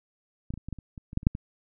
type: clicks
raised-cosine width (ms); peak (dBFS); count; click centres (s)
5; -22 / -21 / -29 / -24 / -21 / -30 / -28 / -28 / -12 / -29 / -7 / -21; 12; 0.505 / 0.539 / 0.576 / 0.686 / 0.727 / 0.787 / 0.978 / 1.131 / 1.174 / 1.231 / 1.269 / 1.351
effects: none